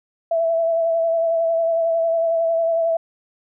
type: tone with vibrato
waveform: sine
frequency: 662 Hz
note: E5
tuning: 7 cents sharp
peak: -16 dBFS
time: 0.31-2.97 s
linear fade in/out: 5 ms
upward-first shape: sine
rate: 11 Hz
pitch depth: 24 cents each way
effects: none